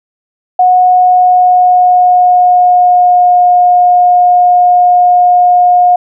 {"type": "tone with pitch glide", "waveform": "sine", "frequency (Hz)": [730, 716.2], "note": ["F#5", "F5"], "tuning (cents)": [-24, 43], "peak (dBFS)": -3, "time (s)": [0.59, 5.96], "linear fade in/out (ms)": 5, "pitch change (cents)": -33, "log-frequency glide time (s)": [0.76, 3.4], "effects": []}